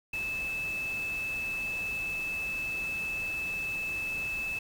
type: tone in noise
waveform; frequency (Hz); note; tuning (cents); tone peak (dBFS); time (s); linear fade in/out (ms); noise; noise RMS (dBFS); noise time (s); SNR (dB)
sine; 2617; E7; -13; -31; 0.13-4.59; 5; pink; -45; 0.13-4.59; +11
effects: none